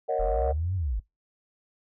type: chord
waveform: sine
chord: D# minor seventh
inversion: second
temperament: equal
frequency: 466.2 / 554.4 / 622.3 / 740 Hz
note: A#4 / C#5 / D#5 / F#5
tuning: 0 / 0 / 0 / 0 cents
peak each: -29 dBFS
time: 0.08-0.53 s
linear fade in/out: 20 ms
type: linear two-way sweep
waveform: sine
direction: up then down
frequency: 35.53 to 96.7 to 44.89 Hz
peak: -25 dBFS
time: 0.19-1 s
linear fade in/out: 10 ms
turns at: 0.75 s
effects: noise-tail reverb RT60 0.2 s tail -24 dB re dry + tanh soft clip ceiling -16 dBFS